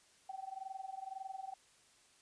sine tone with amplitude modulation, 768 Hz, G5, 36 cents flat, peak -39 dBFS, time 0.29-1.54 s, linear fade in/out 5 ms, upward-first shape sine, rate 21.9 Hz, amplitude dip 90%, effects white hiss -67 dBFS RMS until 2.21 s + resampled to 22050 Hz

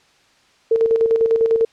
sine tone with tremolo, 452.9 Hz, A#4, 50 cents flat, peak -11 dBFS, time 0.71-1.65 s, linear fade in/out 5 ms, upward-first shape square, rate 10 Hz, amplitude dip 50%, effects white hiss -55 dBFS RMS until 1.72 s + low-pass 5000 Hz 12 dB/octave

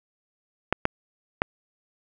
clicks, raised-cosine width 0.5 ms, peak -5 dBFS, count 3, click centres 0.726 / 0.854 / 1.419 s, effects none

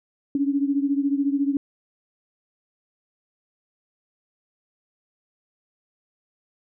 sine beating tone pair, 277.2 / 291.2 Hz, C#4 / D4, 0 / -15 cents, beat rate 14 Hz, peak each -21 / -25 dBFS, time 0.35-1.57 s, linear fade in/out 2 ms, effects none

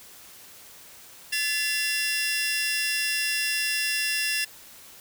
sawtooth tone cluster, 1729 / 2031 / 2740 / 5020 Hz, A6 / B6 / F7 / D#8, -31 / +48 / -34 / +15 cents, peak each -26 / -33 / -24 / -29 dBFS, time 1.32-4.45 s, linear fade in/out 10 ms, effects white hiss -48 dBFS RMS until 5 s

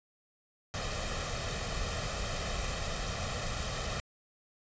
pink noise with comb filter, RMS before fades -35 dBFS, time 0.74-4 s, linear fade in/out 0 ms, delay 1.6 ms, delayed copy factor +0.65, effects resampled to 16000 Hz

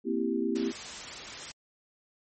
sine chord, C dominant seventh, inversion third, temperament equal, 233.1 / 261.6 / 329.6 / 392 Hz, Bb3 / C4 / E4 / G4, 0 / 0 / 0 / 0 cents, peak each -32 dBFS, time 0.04-0.73 s, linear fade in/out 50 ms
white noise, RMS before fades -40 dBFS, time 0.55-1.52 s, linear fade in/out 10 ms
effects MP3 32 kbps

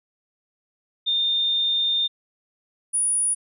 sine tone pair in turn, 3625 / 9708 Hz, A#7 / D#9, -49 / -44 cents, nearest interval octave + perfect fourth, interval 1705 cents, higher second, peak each -19 dBFS, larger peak neither, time 1.06-2.08 / 2.93-3.35 s, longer first, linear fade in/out 20 ms, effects none

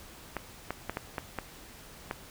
clicks, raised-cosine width 0.5 ms, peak -17 dBFS, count 7, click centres 0.367 / 0.706 / 0.896 / 0.971 / 1.182 / 1.387 / 2.111 s, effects pink hiss -50 dBFS RMS until 2.3 s

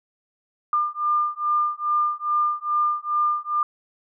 sine beating tone pair, 1200 / 1202.4 Hz, D6 / D6, +37 / +40 cents, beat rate 2.4 Hz, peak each -23 dBFS, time 0.73-3.63 s, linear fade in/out 2 ms, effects none

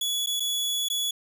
sawtooth tone with dropouts, 3395 Hz, G#7, 37 cents sharp, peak -22 dBFS, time 0.01-1.11 s, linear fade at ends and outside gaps 5 ms, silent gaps 0.262-0.27 / 0.398-0.403 / 0.886-0.9 s, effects none

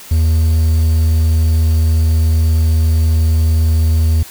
triangle tone with quantisation, 80.2 Hz, E2, 47 cents flat, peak -7 dBFS, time 0.11-4.23 s, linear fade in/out 5 ms, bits 6, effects white hiss -35 dBFS RMS until 4.3 s

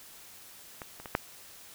clicks, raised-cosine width 0.5 ms, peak -24 / -29 / -25 / -10 dBFS, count 4, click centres 0.818 / 1 / 1.058 / 1.151 s, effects white hiss -51 dBFS RMS until 1.74 s

